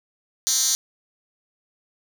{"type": "tone with high-pass filter", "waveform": "10% pulse", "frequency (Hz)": 261.6, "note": "C4", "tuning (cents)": 0, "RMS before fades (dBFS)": -21, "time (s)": [0.47, 0.75], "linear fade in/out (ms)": 0, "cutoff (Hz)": 5500, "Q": 4.3, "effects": ["7-bit"]}